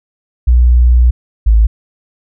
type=tone pair in turn; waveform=sine; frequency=60.7 / 54.47 Hz; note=B1 / A1; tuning=-29 / -17 cents; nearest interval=major second; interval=188 cents; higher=first; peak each=-4 dBFS; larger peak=neither; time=0.47-1.11 / 1.46-1.67 s; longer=first; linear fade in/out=10 ms; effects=none